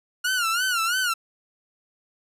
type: tone with vibrato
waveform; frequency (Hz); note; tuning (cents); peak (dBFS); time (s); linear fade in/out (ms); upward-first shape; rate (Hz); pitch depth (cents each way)
sawtooth; 1422; F6; +31; -18; 0.24-1.14; 10; sine; 3; 130
effects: resampled to 32000 Hz